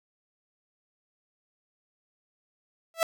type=tone with exponential growth; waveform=sawtooth; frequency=659.3 Hz; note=E5; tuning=in tune; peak=-14 dBFS; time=2.94-3.03 s; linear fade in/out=1 ms; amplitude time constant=18 ms; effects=none